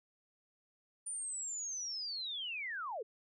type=linear sweep; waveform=sine; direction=down; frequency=9290 to 389.8 Hz; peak=-38 dBFS; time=1.06-3.03 s; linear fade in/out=10 ms; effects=none